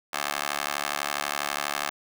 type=tone with high-pass filter; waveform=15% pulse; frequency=72.2 Hz; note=D2; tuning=29 cents flat; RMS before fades=-30 dBFS; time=0.13-1.9 s; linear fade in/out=5 ms; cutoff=1000 Hz; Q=0.95; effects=none